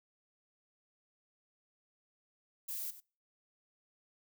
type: noise with echo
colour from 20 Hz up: violet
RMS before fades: -40 dBFS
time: 2.68-2.91 s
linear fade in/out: 10 ms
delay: 95 ms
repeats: 1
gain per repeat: -14 dB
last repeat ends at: 3.005 s
effects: noise-tail reverb RT60 0.4 s tail -26 dB re dry